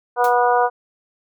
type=harmonic tone; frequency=243.9 Hz; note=B3; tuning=21 cents flat; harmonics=2 / 3 / 4 / 5 / 6; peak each=-19 / -17 / -19 / -24 / -25 dBFS; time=0.16-0.7 s; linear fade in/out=50 ms
type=noise with exponential decay; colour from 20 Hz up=white; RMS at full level=-29 dBFS; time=0.24-0.36 s; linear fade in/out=2 ms; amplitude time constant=26 ms
effects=none